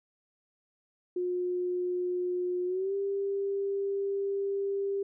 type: tone with pitch glide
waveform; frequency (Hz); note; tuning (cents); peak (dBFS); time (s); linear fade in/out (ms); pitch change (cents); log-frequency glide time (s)
sine; 359.2 to 396.3; F4 to G4; +49 to +19; -28; 1.16-5.03; 5; +170; 2.66-2.94
effects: none